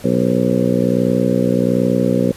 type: harmonic tone with a mistuned harmonic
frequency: 61.3 Hz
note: B1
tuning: 12 cents flat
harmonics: 2 / 3 / 4 / 5 / 6 / 7 / 8 / 9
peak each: -23 / -18 / -18 / -24 / -24 / -24 / -22 / -22 dBFS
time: 0.04-2.32 s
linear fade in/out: 5 ms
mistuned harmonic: 9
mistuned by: -41 cents
effects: pink hiss -39 dBFS RMS until 2.36 s + resampled to 32000 Hz